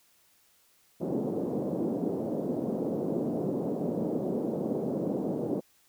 pink band-pass noise, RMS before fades -31 dBFS, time 1-5.61 s, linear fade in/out 20 ms, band 180 to 550 Hz, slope 24 dB/octave, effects white hiss -65 dBFS RMS until 5.88 s

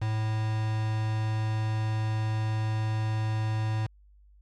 triangle tone with quantisation, 109.2 Hz, A2, 13 cents flat, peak -24 dBFS, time 0.01-3.87 s, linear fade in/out 10 ms, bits 6, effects added 50 Hz sine -54 dBFS peak until 4.41 s + low-pass 5000 Hz 12 dB/octave

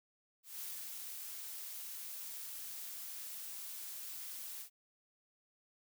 blue noise with ADSR envelope, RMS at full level -44 dBFS, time 0.43-4.7 s, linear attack 170 ms, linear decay 300 ms, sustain -2 dB, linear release 95 ms, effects none

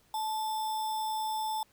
sine tone with sample-and-hold, 871 Hz, A5, 18 cents flat, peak -30 dBFS, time 0.14-1.63 s, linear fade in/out 2 ms, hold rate 4410 Hz, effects pink hiss -66 dBFS RMS until 1.72 s

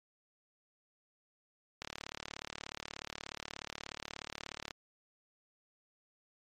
click train, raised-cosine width 0.2 ms, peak -22 dBFS, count 107, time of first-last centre 1.82-4.708 s, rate 36.7 Hz, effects MP3 64 kbps

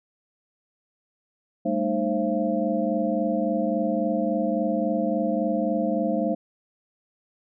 sine tone cluster, 201.3 / 224.9 / 306.1 / 530 / 676 Hz, G3 / A3 / D#4 / C5 / E5, +46 / +38 / -28 / +22 / +43 cents, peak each -28 dBFS, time 1.65-6.35 s, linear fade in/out 10 ms, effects none

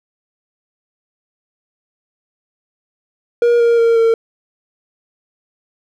triangle tone with pitch steps, 474.8 / 468.3 / 461.8 / 455.5 Hz, A#4 / A#4 / A#4 / A#4, +32 / +8 / -16 / -40 cents, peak -7 dBFS, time 3.42-4.14 s, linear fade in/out 2 ms, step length 180 ms, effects none

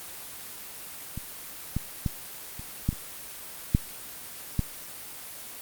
clicks, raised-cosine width 5 ms, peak -21 / -14 / -13 / -26 / -11 / -26 / -7 / -11 dBFS, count 8, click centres 1.176 / 1.766 / 2.062 / 2.595 / 2.89 / 2.929 / 3.749 / 4.593 s, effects white hiss -41 dBFS RMS until 5.61 s + Opus 24 kbps

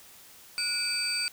sine tone cluster, 1454 / 2348 / 2544 / 4628 / 8330 Hz, F#6 / D7 / D#7 / D8 / C9, -31 / -1 / +38 / -26 / -9 cents, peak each -37 / -35 / -37 / -28 / -34 dBFS, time 0.58-1.28 s, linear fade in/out 0 ms, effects tanh soft clip ceiling -21 dBFS + white hiss -52 dBFS RMS until 1.32 s

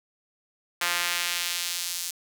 sawtooth tone with high-pass filter sweep, 174.61 Hz, F3, in tune, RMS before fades -29 dBFS, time 0.81-2.11 s, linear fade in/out 5 ms, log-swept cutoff 1500 to 5800 Hz, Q 0.91, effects 8-bit

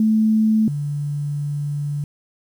sine tone pair in turn, 218.2 / 145.34 Hz, A3 / D3, -14 / -18 cents, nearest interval perfect fifth, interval 704 cents, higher first, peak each -13 / -21 dBFS, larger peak first, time 0-0.68 / 0.68-2.04 s, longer second, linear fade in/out 2 ms, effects 8-bit

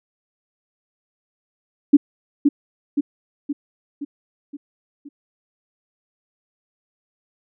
sine tone with echo, 286.9 Hz, D4, 40 cents flat, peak -5 dBFS, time 1.93-1.97 s, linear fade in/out 10 ms, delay 520 ms, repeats 6, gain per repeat -5 dB, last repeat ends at 5.09 s, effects none

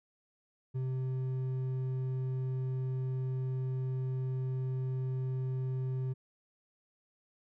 sine tone with hard clipping, 129.8 Hz, C3, 13 cents flat, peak -33 dBFS, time 0.74-6.14 s, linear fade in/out 20 ms, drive 5 dB, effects none

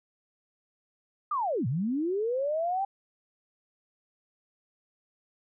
sine linear two-way sweep, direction down then up, 1245 to 110 to 799 Hz, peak -26 dBFS, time 1.31-2.85 s, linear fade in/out 5 ms, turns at 1.67 s, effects none

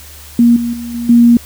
sine tone with level steps, 236.6 Hz, A#3, 26 cents sharp, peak -4 / -14 / -21 / -17 / -3 dBFS, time 0.39-1.37 s, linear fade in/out 2 ms, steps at 0.56 / 0.73 / 0.94 / 1.09 s, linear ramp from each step 5 ms, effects added 74 Hz sine -36 dBFS peak until 1.45 s + white hiss -36 dBFS RMS until 1.45 s

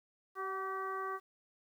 harmonic tone with a mistuned harmonic, 384.1 Hz, G4, 35 cents flat, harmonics 1 / 2 / 3 / 4 / 5, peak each -42 / -47 / -38 / -47 / -50 dBFS, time 0.35-1.2 s, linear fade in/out 50 ms, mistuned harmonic 2, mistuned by -27 cents, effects 11-bit

